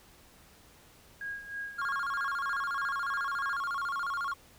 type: tone with tremolo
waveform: sine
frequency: 1637 Hz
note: G#6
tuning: 25 cents flat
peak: -34 dBFS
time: 1.21-3.57 s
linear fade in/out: 2 ms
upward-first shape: sine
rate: 3.2 Hz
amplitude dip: 70%
type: tone with vibrato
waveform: triangle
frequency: 1244.5 Hz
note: D#6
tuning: in tune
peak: -29 dBFS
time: 1.78-4.34 s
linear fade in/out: 10 ms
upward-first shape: square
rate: 14 Hz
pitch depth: 210 cents each way
effects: pink hiss -58 dBFS RMS until 4.58 s